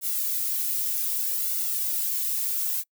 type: noise with flanger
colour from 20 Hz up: violet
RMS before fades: -27 dBFS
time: 0.01-2.84 s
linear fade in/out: 50 ms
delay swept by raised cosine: 1.4 to 2.8 ms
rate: 0.65 Hz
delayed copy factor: +0.95
effects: noise-tail reverb RT60 0.1 s tail -26 dB re dry